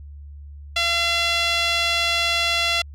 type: tone with band-pass filter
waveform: sawtooth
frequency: 682 Hz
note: F5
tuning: 41 cents flat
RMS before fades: -21 dBFS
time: 0.76-2.82 s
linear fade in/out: 5 ms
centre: 3300 Hz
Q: 1.9
effects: added 72 Hz sine -36 dBFS peak until 2.94 s